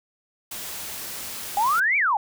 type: noise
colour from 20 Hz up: white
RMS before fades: -34 dBFS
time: 0.51-1.8 s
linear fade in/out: 5 ms
type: exponential two-way sweep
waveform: sine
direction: up then down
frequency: 784 to 2387 to 784 Hz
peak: -18 dBFS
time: 1.57-2.17 s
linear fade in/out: 2 ms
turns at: 1.97 s
effects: none